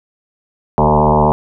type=tone with frequency modulation; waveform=sine; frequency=528 Hz; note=C5; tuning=16 cents sharp; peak=-8 dBFS; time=0.78-1.32 s; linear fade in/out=0 ms; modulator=76 Hz; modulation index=6.1; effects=none